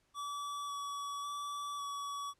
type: tone with pitch steps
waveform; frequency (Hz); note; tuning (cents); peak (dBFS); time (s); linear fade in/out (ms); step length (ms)
square; 1150 / 1138 / 1153 / 1136; D6 / C#6 / D6 / C#6; -37 / +45 / -32 / +42; -39; 0.14-2.34; 50; 550
effects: pink hiss -75 dBFS RMS until 2.39 s + low-pass 10000 Hz 12 dB/octave